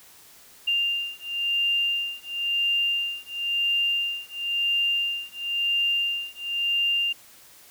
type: beating tone pair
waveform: sine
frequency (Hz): 2794 / 2794.97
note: F7 / F7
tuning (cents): 0 / +1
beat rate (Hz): 0.97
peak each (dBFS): -26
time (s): 0.67-7.13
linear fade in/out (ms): 10
effects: white hiss -51 dBFS RMS until 7.7 s